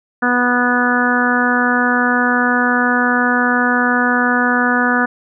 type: harmonic tone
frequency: 245.7 Hz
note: B3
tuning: 9 cents flat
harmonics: 1 / 2 / 3 / 4 / 5 / 6 / 7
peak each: -17 / -23 / -22 / -23 / -21 / -17 / -20 dBFS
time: 0.22-5.06 s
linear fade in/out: 10 ms
effects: none